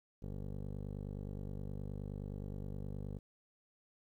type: tone with low-pass filter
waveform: 15% pulse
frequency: 49.56 Hz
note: G1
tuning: 20 cents sharp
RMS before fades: -43 dBFS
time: 0.22-3.19 s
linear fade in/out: 10 ms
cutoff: 400 Hz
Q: 1.3
effects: 12-bit